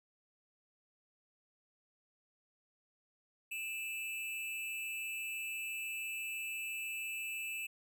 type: tone with amplitude modulation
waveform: square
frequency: 2637 Hz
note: E7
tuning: in tune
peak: -36 dBFS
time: 3.51-7.67 s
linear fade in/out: 10 ms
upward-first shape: sine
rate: 226 Hz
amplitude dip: 70%
effects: none